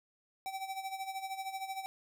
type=tone with tremolo; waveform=square; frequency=771 Hz; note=G5; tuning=29 cents flat; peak=-36 dBFS; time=0.46-1.86 s; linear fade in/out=0 ms; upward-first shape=sine; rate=13 Hz; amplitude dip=70%; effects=none